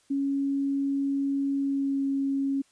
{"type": "tone with pitch glide", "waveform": "sine", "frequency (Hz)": [277.1, 274.4], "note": ["C#4", "C#4"], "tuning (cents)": [-1, -17], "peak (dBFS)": -24, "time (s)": [0.1, 2.62], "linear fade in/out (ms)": 10, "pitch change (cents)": -16, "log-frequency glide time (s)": [1.58, 2.05], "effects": ["white hiss -64 dBFS RMS until 2.71 s", "resampled to 22050 Hz"]}